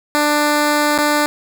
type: tone with dropouts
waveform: 10% pulse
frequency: 296.2 Hz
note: D4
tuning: 15 cents sharp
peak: -5 dBFS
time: 0.15-1.26 s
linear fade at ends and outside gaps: 0 ms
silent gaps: 0.978-0.987 s
effects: none